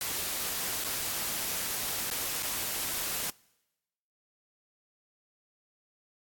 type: noise with dropouts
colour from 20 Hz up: white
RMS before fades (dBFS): -33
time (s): 0.01-3.3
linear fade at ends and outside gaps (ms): 1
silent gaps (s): 0.838-0.845 / 2.102-2.112 / 2.425-2.429
effects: noise-tail reverb RT60 1.0 s tail -25 dB re dry + AAC 64 kbps